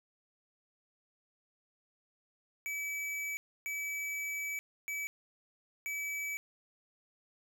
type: tone bursts at uneven times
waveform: square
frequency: 2294 Hz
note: D7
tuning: 41 cents flat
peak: -36 dBFS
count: 4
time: 2.66-3.37 / 3.66-4.59 / 4.88-5.07 / 5.86-6.37 s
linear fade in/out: 0 ms
effects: none